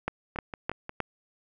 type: two click trains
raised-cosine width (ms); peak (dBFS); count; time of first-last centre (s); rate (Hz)
0.5; -21 / -13; 4 / 4; 0.36-0.894 / 0.08-1.003; 5.62 / 3.25
effects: none